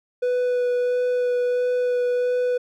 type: tone with vibrato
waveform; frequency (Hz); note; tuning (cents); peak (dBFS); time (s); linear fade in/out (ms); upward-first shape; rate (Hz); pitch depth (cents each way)
triangle; 493.9; B4; 0; -17; 0.22-2.58; 10; sine; 1.5; 9
effects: none